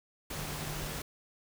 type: tone in noise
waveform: sine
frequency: 150 Hz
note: D3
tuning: 37 cents sharp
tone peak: -42 dBFS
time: 0.36-0.99 s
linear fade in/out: 5 ms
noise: pink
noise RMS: -39 dBFS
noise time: 0.3-1.02 s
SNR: -6 dB
effects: none